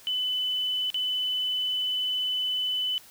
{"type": "tone with dropouts", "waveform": "sine", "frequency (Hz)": 3007, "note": "F#7", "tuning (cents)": 27, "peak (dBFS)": -25, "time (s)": [0.07, 2.98], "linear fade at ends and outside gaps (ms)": 0, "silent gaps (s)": [0.902, 0.944], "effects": ["white hiss -52 dBFS RMS until 3.1 s"]}